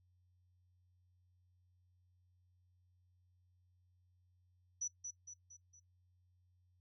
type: tone with echo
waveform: sine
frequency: 5920 Hz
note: F#8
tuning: in tune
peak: -36 dBFS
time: 4.81-4.88 s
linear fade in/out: 10 ms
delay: 230 ms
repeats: 4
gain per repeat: -6 dB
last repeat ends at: 5.8 s
effects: noise-tail reverb RT60 0.1 s tail -19 dB re dry + added 90 Hz sine -70 dBFS peak until 6.8 s